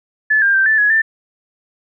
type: tone with pitch steps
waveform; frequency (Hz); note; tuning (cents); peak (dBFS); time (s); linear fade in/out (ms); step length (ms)
sine; 1730 / 1599 / 1565 / 1758 / 1679 / 1780; A6 / G6 / G6 / A6 / G#6 / A6; -30 / +34 / -3 / -2 / +18 / +20; -10; 0.3-1.02; 10; 120
effects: none